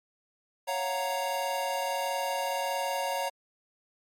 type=chord; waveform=square; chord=Gb major seventh; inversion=second; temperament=equal; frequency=554.4 / 698.5 / 740 / 932.3 Hz; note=Db5 / F5 / Gb5 / Bb5; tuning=0 / 0 / 0 / 0 cents; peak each=-34 / -38 / -37 / -33 dBFS; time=0.67-3.3 s; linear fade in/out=20 ms; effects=MP3 64 kbps